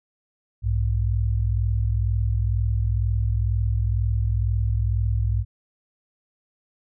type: tone pair together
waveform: sine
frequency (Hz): 61.74 / 103.83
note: B1 / G#2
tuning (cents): 0 / 0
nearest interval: major sixth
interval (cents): 900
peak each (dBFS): -22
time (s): 0.62-5.45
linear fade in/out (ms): 50
effects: none